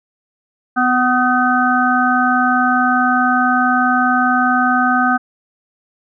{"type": "harmonic tone with a mistuned harmonic", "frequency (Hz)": 250, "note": "B3", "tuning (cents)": 21, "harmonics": [1, 3, 5, 6], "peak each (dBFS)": [-17, -17, -17, -17], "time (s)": [0.76, 5.18], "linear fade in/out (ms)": 20, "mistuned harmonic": 6, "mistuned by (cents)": 29, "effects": []}